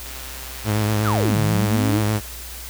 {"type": "click train", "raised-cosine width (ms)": 0.2, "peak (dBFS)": -21, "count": 156, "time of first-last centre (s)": [0.06, 1.234], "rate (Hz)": 132}
{"type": "tone with vibrato", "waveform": "sawtooth", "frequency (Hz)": 106.3, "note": "G#2", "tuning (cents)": 41, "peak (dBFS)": -14, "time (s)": [0.64, 2.21], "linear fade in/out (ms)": 50, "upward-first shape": "sine", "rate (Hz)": 8.3, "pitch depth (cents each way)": 40}
{"type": "exponential two-way sweep", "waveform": "sine", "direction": "down then up", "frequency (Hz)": [1804, 138.59, 341.7], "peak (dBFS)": -21, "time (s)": [1.03, 2.03], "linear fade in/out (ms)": 50, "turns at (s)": 1.39}
{"effects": ["added 60 Hz sine -36 dBFS peak until 2.69 s", "white hiss -36 dBFS RMS until 2.69 s"]}